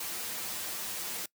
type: noise with comb filter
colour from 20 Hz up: white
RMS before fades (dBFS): -37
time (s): 0-1.26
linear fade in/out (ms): 5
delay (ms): 7.3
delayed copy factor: -0.8
effects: noise-tail reverb RT60 0.1 s tail -22 dB re dry + high-pass 100 Hz 12 dB/octave